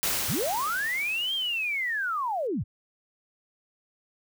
white noise with exponential decay, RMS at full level -26 dBFS, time 0.03-2.47 s, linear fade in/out 0 ms, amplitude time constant 530 ms
sine linear two-way sweep, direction up then down, 61.2 to 3236 to 61.2 Hz, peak -26 dBFS, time 0.28-2.64 s, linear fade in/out 20 ms, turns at 1.34 s
effects none

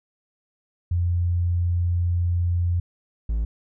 sine / triangle tone pair in turn, 87.31 / 55.3 Hz, F2 / A1, 0 / +9 cents, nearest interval minor sixth, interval 791 cents, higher first, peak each -19 dBFS, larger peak neither, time 0.91-2.8 / 3.29-3.45 s, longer first, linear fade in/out 5 ms, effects none

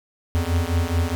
square beating tone pair, 82.41 / 87.11 Hz, E2 / F2, 0 / -4 cents, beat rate 4.7 Hz, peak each -23 dBFS, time 0.35-1.15 s, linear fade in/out 0 ms, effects none

